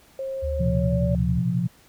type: tone with pitch glide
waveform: sine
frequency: 535 to 573.4 Hz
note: C5 to D5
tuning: +38 to -42 cents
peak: -27 dBFS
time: 0.19-1.15 s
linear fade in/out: 2 ms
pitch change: +120 cents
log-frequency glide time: 0.54-1.03 s
type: tone with vibrato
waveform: sine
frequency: 73.4 Hz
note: D2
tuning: in tune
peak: -25 dBFS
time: 0.42-1.4 s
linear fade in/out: 20 ms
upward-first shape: triangle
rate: 19 Hz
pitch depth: 35 cents each way
type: chord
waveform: sine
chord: Bb suspended second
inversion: none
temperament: equal with one note detuned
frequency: 119.61 / 130.81 / 174.61 Hz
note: Bb2 / C3 / F3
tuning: +45 / 0 / 0 cents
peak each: -27 / -26 / -23 dBFS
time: 0.59-1.68 s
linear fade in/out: 20 ms
effects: pink hiss -55 dBFS RMS until 1.88 s